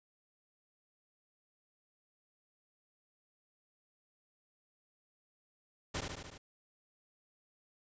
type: noise with echo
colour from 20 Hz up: pink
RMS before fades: -37 dBFS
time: 5.94-6.01 s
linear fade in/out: 10 ms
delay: 74 ms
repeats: 5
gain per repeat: -3 dB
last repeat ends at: 6.38 s
effects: resampled to 16000 Hz